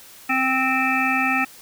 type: harmonic tone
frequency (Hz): 261.6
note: C4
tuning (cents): 0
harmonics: 1 / 3 / 5 / 7 / 9 / 10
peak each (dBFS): -25 / -25 / -25 / -25 / -25 / -25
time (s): 0.29-1.45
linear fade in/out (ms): 10
effects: white hiss -45 dBFS RMS until 1.61 s